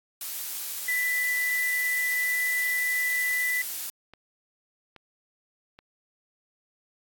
blue noise, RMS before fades -33 dBFS, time 0.21-3.9 s, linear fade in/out 2 ms
sine tone, 1988 Hz, B6, 11 cents sharp, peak -24 dBFS, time 0.88-3.62 s, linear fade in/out 5 ms
click train, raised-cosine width 0.3 ms, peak -31 dBFS, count 4, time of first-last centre 3.31-5.789 s, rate 1.21 Hz
effects AAC 64 kbps

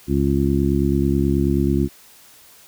harmonic tone, 69.3 Hz, C#2, in tune, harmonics 1 / 2 / 3 / 4 / 5, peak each -22 / -22 / -22 / -22 / -22 dBFS, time 0.07-1.89 s, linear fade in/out 50 ms, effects white hiss -48 dBFS RMS until 2.67 s

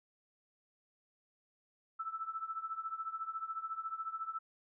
sine tone with tremolo, 1318.5 Hz, E6, in tune, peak -34 dBFS, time 1.99-4.39 s, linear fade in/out 10 ms, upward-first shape triangle, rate 14 Hz, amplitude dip 90%, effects none

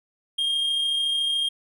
triangle tone with amplitude modulation, 3223 Hz, G7, 47 cents sharp, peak -19 dBFS, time 0.38-1.49 s, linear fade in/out 10 ms, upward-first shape sine, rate 33.8 Hz, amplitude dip 25%, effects none

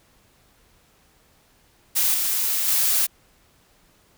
blue noise with level steps, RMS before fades -20 / -23 / -20 dBFS, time 1.95-3.07 s, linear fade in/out 20 ms, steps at 2.14 / 2.68 s, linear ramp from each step 2 ms, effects pink hiss -59 dBFS RMS until 4.17 s

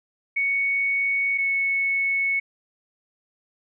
sine tone pair in turn, 2224 / 2207 Hz, C#7 / C#7, +5 / -8 cents, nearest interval unison, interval 13 cents, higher first, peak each -20 dBFS, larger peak neither, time 0.36-1.38 / 1.38-2.4 s, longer neither, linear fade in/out 10 ms, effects none

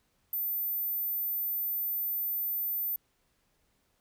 sine tone, 14080 Hz, A9, in tune, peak -28 dBFS, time 0.33-2.96 s, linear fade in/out 2 ms, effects tanh soft clip ceiling -26 dBFS + pink hiss -73 dBFS RMS until 4 s

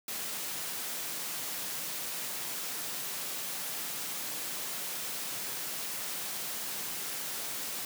white high-pass noise, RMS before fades -37 dBFS, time 0.08-7.85 s, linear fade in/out 2 ms, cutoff 120 Hz, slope 96 dB/octave, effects none

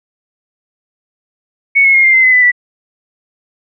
sine tone with pitch steps, 2217 / 2179 / 2141 / 2105 / 2069 / 2033 / 1998.1 / 1963.7 Hz, C#7 / C#7 / C7 / C7 / C7 / B6 / B6 / B6, 0 / -30 / +39 / +10 / -20 / +50 / +20 / -10 cents, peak -5 dBFS, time 1.75-2.518 s, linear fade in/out 20 ms, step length 96 ms, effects none

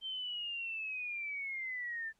sine linear sweep, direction down, 3134 to 1760 Hz, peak -37 dBFS, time 0.01-2.13 s, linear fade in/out 50 ms, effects pink hiss -75 dBFS RMS until 2.19 s + low-pass 11000 Hz 12 dB/octave

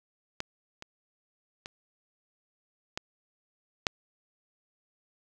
clicks, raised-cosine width 0.2 ms, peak -15 / -24 / -22 / -15 / -7 dBFS, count 5, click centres 0.404 / 0.824 / 1.659 / 2.975 / 3.868 s, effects none

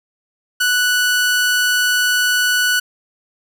sawtooth tone, 1480 Hz, F#6, in tune, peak -10 dBFS, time 0.6-2.8 s, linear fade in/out 10 ms, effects none

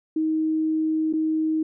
sine tone with dropouts, 315.1 Hz, D#4, 22 cents sharp, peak -20 dBFS, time 0.16-1.63 s, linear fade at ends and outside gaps 5 ms, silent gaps 1.128-1.135 s, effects none

